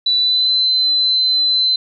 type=tone with pitch glide; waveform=sine; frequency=3965 to 4051 Hz; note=B7 to B7; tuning=+6 to +43 cents; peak=-12 dBFS; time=0.06-1.76 s; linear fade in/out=5 ms; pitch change=+37 cents; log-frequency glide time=0.18-0.52 s; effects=none